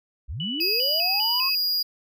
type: linear sweep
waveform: sine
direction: up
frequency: 45.64 to 1101 Hz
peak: -29 dBFS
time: 0.28-1.5 s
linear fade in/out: 20 ms
type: tone with vibrato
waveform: sine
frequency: 2761 Hz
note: F7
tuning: 20 cents flat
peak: -28 dBFS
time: 0.4-1.55 s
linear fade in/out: 2 ms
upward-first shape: square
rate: 2.5 Hz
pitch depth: 120 cents each way
type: tone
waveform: square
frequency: 4862 Hz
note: D#8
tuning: 41 cents flat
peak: -22 dBFS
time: 0.6-1.83 s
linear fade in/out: 10 ms
effects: none